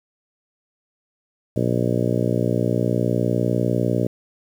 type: harmonic tone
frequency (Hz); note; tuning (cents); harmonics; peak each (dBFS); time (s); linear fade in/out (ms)
59.9; A#1; +48; 2 / 3 / 4 / 5 / 6 / 7 / 8 / 9 / 10; -23 / -25 / -26 / -27 / -28 / -28 / -29 / -30 / -30; 1.56-4.07; 5
effects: 8-bit